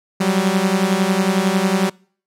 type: beating tone pair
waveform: sawtooth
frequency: 185 / 196 Hz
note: F#3 / G3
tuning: 0 / 0 cents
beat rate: 11 Hz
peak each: -14 dBFS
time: 0.2-1.9 s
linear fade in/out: 10 ms
effects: noise-tail reverb RT60 0.5 s tail -26 dB re dry + low-pass 12000 Hz 12 dB/octave